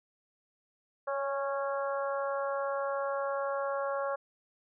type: harmonic tone with a mistuned harmonic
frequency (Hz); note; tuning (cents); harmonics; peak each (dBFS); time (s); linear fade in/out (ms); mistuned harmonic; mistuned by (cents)
275.6; C#4; -10; 2 / 3 / 4 / 5 / 6; -32 / -40 / -37 / -40 / -46; 1.07-4.16; 10; 2; +15
effects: none